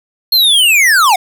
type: linear sweep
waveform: square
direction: down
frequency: 4290 to 698.5 Hz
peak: -7 dBFS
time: 0.32-1.16 s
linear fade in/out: 5 ms
effects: none